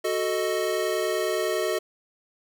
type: chord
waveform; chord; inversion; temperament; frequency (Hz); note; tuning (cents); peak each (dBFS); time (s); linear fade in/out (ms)
square; D# diminished; first; equal; 370 / 440 / 622.3; F#4 / A4 / D#5; 0 / 0 / 0; -29; 0.04-1.79; 10
effects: none